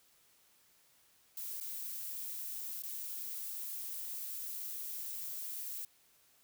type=noise with dropouts; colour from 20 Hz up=violet; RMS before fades=-42 dBFS; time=1.37-5.85 s; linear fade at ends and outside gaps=2 ms; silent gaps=1.602-1.609 / 2.822-2.835 s; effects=white hiss -68 dBFS RMS until 6.43 s